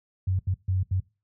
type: tone bursts at uneven times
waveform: sine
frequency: 93.6 Hz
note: F#2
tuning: 20 cents sharp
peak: -21 dBFS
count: 4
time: 0.27-0.39 / 0.47-0.54 / 0.68-0.83 / 0.91-1 s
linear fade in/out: 5 ms
effects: noise-tail reverb RT60 0.3 s tail -22 dB re dry + high-pass 60 Hz 12 dB/octave